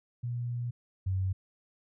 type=tone pair in turn; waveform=sine; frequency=120.7 / 94.43 Hz; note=B2 / F#2; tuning=-39 / +36 cents; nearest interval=major third; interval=425 cents; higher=first; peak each=-31 / -27 dBFS; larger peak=second; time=0.23-0.71 / 1.06-1.33 s; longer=first; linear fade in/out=10 ms; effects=none